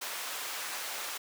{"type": "high-pass noise", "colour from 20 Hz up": "pink", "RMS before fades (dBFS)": -38, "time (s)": [0.01, 1.18], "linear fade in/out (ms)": 10, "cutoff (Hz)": 880, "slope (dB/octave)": 12, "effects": []}